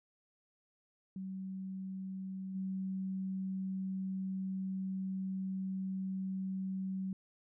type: tone with level steps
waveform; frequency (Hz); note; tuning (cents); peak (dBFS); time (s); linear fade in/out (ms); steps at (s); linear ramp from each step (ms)
sine; 190; F#3; +46; -39 / -35; 1.16-7.13; 2; 2.54; 20
effects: none